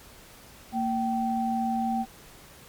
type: tone pair together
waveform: sine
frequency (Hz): 230 / 773.6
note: A#3 / G5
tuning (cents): -23 / -23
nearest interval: octave + major sixth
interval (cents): 2100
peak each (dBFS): -27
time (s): 0.72-2.06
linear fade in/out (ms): 50
effects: pink hiss -50 dBFS RMS until 2.68 s + MP3 96 kbps